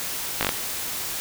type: slowing click train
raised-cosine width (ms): 0.3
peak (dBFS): -5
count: 5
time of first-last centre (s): 0.41-0.491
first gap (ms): 18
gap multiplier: 1.08
effects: white hiss -30 dBFS RMS until 1.2 s